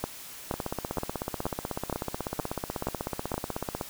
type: two click trains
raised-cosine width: 1 ms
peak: -16 / -14 dBFS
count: 54 / 8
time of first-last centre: 0.54-3.812 / 0.04-3.342 s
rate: 16.2 / 2.12 Hz
effects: white hiss -44 dBFS RMS until 3.89 s